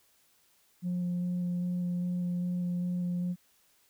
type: tone with vibrato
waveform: sine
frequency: 177.5 Hz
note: F3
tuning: 28 cents sharp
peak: -27 dBFS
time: 0.82-3.36 s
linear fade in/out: 50 ms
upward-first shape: square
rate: 2.5 Hz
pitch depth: 8 cents each way
effects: tanh soft clip ceiling -27 dBFS + white hiss -67 dBFS RMS until 3.89 s